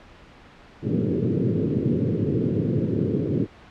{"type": "band-pass noise", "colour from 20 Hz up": "pink", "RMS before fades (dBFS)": -23, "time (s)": [0.82, 3.47], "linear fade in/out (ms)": 50, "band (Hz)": [100, 460], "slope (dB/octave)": 48, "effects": ["pink hiss -48 dBFS RMS until 3.7 s", "low-pass 3000 Hz 12 dB/octave"]}